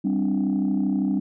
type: chord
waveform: sine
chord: G suspended fourth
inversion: none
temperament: just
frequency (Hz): 196 / 261.3 / 294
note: G3 / C4 / D4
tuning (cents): 0 / -2 / +2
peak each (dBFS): -22 / -24 / -24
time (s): 0.04-1.2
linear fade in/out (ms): 10
effects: tanh soft clip ceiling -15 dBFS